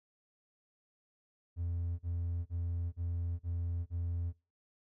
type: tone bursts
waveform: triangle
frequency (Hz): 86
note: F2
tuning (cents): -26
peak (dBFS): -30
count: 6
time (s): 1.56-4.33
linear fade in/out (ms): 50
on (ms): 430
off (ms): 38
effects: noise-tail reverb RT60 0.3 s tail -23 dB re dry + tanh soft clip ceiling -27 dBFS